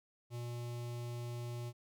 square tone with notch filter, 120 Hz, B2, 49 cents flat, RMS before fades -42 dBFS, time 0.3-1.73 s, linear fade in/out 50 ms, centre 1600 Hz, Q 1.6, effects none

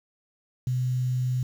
sine tone with quantisation, 126.6 Hz, B2, 43 cents sharp, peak -23 dBFS, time 0.67-1.43 s, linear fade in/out 2 ms, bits 8, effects none

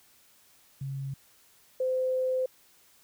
sine tone pair in turn, 136.4 / 515 Hz, C#3 / C5, -28 / -28 cents, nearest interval octave + major seventh, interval 2300 cents, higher second, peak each -32 / -25 dBFS, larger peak second, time 0.81-1.14 / 1.8-2.46 s, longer second, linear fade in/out 5 ms, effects white hiss -61 dBFS RMS until 3.03 s

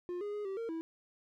triangle tone with pitch steps, 354.9 / 412.1 / 416.3 / 387.1 / 459.4 / 326.4 Hz, F4 / G#4 / G#4 / G4 / A#4 / E4, +28 / -13 / +4 / -22 / -25 / -17 cents, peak -34 dBFS, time 0.09-0.81 s, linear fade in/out 0 ms, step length 120 ms, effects none

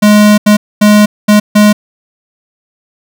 square tone bursts at uneven times, 209.3 Hz, G#3, 14 cents sharp, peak -3 dBFS, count 5, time 0.02-0.38 / 0.46-0.57 / 0.81-1.06 / 1.28-1.4 / 1.55-1.73 s, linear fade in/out 10 ms, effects none

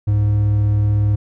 triangle tone pair together, 65.41 / 103.66 Hz, C2 / G#2, 0 / -3 cents, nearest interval minor sixth, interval 797 cents, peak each -23 / -11 dBFS, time 0.07-1.16 s, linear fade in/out 10 ms, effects none

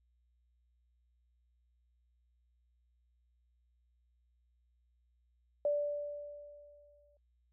sine tone with exponential decay, 584 Hz, D5, 10 cents flat, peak -27 dBFS, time 5.65-7.17 s, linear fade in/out 2 ms, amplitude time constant 330 ms, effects noise-tail reverb RT60 0.1 s tail -25 dB re dry + added 60 Hz sine -70 dBFS peak until 7.52 s

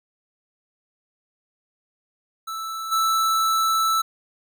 square tone with level steps, 1318.5 Hz, E6, in tune, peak -29 / -19 dBFS, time 2.47-4.02 s, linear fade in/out 10 ms, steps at 2.91 s, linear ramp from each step 20 ms, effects none

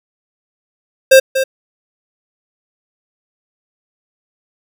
square tone with echo, 530 Hz, C5, 22 cents sharp, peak -3 dBFS, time 1.11-1.2 s, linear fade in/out 10 ms, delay 240 ms, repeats 1, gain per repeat -10 dB, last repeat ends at 1.44 s, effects none

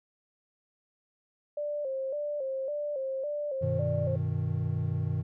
sine tone with vibrato, 560 Hz, C#5, 18 cents sharp, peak -30 dBFS, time 1.57-4.16 s, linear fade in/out 5 ms, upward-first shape square, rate 1.8 Hz, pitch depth 87 cents each way
triangle chord, G augmented, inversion none, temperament equal with one note detuned, 96.82 / 123.47 / 155.56 Hz, G2 / B2 / D#3, -21 / 0 / 0 cents, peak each -30 dBFS, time 3.61-5.23 s, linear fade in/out 20 ms
effects none

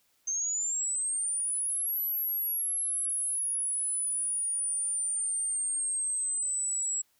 sine exponential two-way sweep, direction up then down, 6272 to 11840 to 7680 Hz, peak -28 dBFS, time 0.27-7.02 s, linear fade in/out 10 ms, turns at 2.01 s, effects white hiss -70 dBFS RMS until 7.19 s

